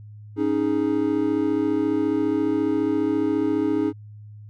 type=chord; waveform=triangle; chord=C# suspended second; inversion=none; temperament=just; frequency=277.2 / 311.8 / 415.8 Hz; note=C#4 / D#4 / G#4; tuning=0 / +4 / +2 cents; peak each=-23 / -20 / -24 dBFS; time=0.36-3.93 s; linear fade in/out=50 ms; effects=added 105 Hz sine -39 dBFS peak until 4.49 s